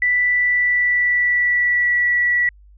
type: tone with pitch glide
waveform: sine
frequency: 1975.5 to 1946.1 Hz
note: B6 to B6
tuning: 0 to -26 cents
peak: -14 dBFS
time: 0.02-2.49 s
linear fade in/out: 2 ms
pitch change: -26 cents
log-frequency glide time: 0.21-2.17 s
effects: added 50 Hz sine -44 dBFS peak until 2.77 s